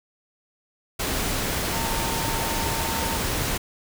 sine tone in noise, 909 Hz, A#5, 44 cents flat, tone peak -31 dBFS, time 1.72-3.18 s, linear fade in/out 10 ms, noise pink, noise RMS -26 dBFS, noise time 0.99-3.58 s, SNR -8 dB, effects none

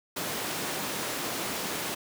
pink high-pass noise, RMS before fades -33 dBFS, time 0.16-1.95 s, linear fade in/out 10 ms, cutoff 220 Hz, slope 12 dB/octave, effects none

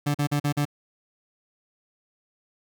30% pulse tone bursts, 145.4 Hz, D3, 17 cents flat, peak -19 dBFS, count 5, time 0.06-0.653 s, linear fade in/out 10 ms, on 85 ms, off 42 ms, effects none

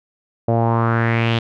sawtooth tone with low-pass filter sweep, 115.3 Hz, A#2, 19 cents flat, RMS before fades -17 dBFS, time 0.48-1.39 s, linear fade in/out 5 ms, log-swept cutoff 610 to 3400 Hz, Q 3.7, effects none

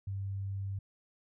sine tone, 98 Hz, G2, in tune, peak -34 dBFS, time 0.07-0.79 s, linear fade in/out 5 ms, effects none

